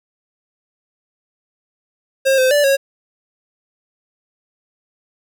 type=tone with pitch steps; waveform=square; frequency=536 / 517 / 583 / 548 Hz; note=C5 / C5 / D5 / C#5; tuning=+42 / -21 / -13 / -20 cents; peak=-12 dBFS; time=2.25-2.77 s; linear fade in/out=20 ms; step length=130 ms; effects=none